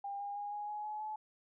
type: tone with pitch steps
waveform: sine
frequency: 801 / 810.3 / 819.7 / 829.2 / 838.9 / 848.6 / 858.5 Hz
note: G5 / G#5 / G#5 / G#5 / G#5 / G#5 / A5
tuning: +37 / -43 / -23 / -3 / +17 / +37 / -43 cents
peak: -38 dBFS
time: 0.04-1.16 s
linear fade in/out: 5 ms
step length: 160 ms
effects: none